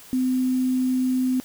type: tone with quantisation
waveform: sine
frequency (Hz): 256.1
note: C4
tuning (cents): -37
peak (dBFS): -19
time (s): 0.13-1.4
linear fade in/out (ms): 0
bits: 7
effects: white hiss -46 dBFS RMS until 1.44 s